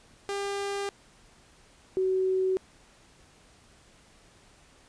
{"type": "tone pair in turn", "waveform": ["sawtooth", "sine"], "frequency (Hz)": [399.9, 376.1], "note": ["G4", "F#4"], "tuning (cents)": [35, 28], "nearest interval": "minor second", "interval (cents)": 107, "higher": "first", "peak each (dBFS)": [-26, -23], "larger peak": "second", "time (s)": [[0.29, 0.89], [1.97, 2.57]], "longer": "neither", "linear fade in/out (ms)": 0, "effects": ["pink hiss -58 dBFS RMS until 4.88 s", "resampled to 22050 Hz"]}